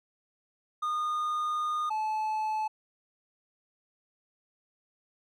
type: tone pair in turn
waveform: triangle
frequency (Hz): 1224 / 865.5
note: D#6 / A5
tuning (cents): -29 / -29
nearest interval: tritone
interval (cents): 600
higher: first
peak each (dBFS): -26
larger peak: neither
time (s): 0.82-1.9 / 1.9-2.68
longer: first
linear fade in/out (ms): 10
effects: none